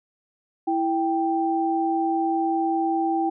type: tone pair together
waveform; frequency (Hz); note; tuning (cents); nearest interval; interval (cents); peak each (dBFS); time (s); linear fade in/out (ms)
sine; 330 / 784.9; E4 / G5; +2 / +2; octave + minor third; 1500; -23; 0.67-3.3; 10
effects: none